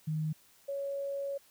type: tone pair in turn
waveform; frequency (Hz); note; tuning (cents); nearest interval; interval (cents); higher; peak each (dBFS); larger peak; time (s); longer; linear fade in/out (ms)
sine; 155.56 / 557.2; D#3 / C#5; 0 / +9; octave + minor seventh; 2209; second; -30 / -33; first; 0.07-0.33 / 0.68-1.38; second; 10
effects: white hiss -63 dBFS RMS until 1.5 s